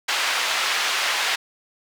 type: band-pass noise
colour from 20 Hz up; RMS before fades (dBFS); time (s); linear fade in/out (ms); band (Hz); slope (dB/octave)
white; -23; 0.08-1.36; 10; 820 to 3500; 12
effects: none